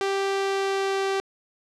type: tone with pitch glide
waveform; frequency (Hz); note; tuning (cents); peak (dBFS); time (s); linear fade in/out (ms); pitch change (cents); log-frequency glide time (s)
sawtooth; 392 to 389.1; G4 to G4; 0 to -13; -19; 0.01-1.2; 0; -13; 0.27-1.06
effects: low-pass 6000 Hz 12 dB/octave